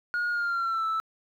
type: tone with pitch glide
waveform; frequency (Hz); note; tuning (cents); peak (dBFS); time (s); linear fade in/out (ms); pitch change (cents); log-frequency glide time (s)
sine; 1436 to 1316.8; F6 to E6; +48 to -2; -23; 0.14-1; 0; -150; 0.3-0.86
effects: tanh soft clip ceiling -24 dBFS + 10-bit